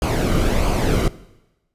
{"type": "noise with flanger", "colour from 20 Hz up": "brown", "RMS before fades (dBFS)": -18, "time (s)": [0.02, 1.08], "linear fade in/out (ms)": 2, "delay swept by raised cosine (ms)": [0.53, 1.17], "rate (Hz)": 1.5, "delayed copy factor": -0.55, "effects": ["noise-tail reverb RT60 1.0 s tail -19 dB re dry", "resampled to 32000 Hz"]}